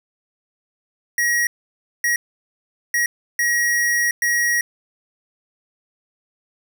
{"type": "tone bursts at uneven times", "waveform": "square", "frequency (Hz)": 1900, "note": "A#6", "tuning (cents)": 33, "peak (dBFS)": -17, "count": 5, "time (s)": [[1.18, 1.47], [2.04, 2.16], [2.94, 3.06], [3.39, 4.11], [4.22, 4.61]], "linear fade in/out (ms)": 2, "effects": []}